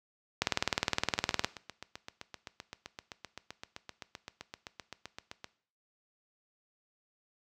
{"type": "two click trains", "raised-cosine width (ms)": 0.2, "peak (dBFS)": [-9, -24], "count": [21, 34], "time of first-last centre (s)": [[0.42, 1.446], [1.18, 5.444]], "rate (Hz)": [19.5, 7.74], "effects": ["noise-tail reverb RT60 0.5 s tail -18 dB re dry", "high-pass 60 Hz 12 dB/octave"]}